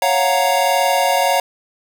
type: chord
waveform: square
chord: Gb major seventh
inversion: second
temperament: equal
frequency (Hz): 554.4 / 698.5 / 740 / 932.3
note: Db5 / F5 / Gb5 / Bb5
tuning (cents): 0 / 0 / 0 / 0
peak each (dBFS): -20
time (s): 0.02-1.4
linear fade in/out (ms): 2
effects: none